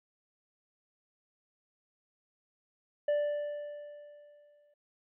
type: tone with exponential decay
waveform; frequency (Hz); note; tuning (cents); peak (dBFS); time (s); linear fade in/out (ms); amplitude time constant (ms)
triangle; 587.3; D5; 0; -23; 3.08-4.74; 5; 360
effects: resampled to 8000 Hz